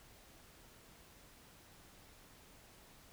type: silence
effects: pink hiss -61 dBFS RMS until 3.12 s